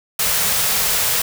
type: band-stop noise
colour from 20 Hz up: white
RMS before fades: -18 dBFS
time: 0.19-1.22 s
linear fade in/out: 5 ms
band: 230 to 400 Hz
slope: 96 dB/octave
effects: none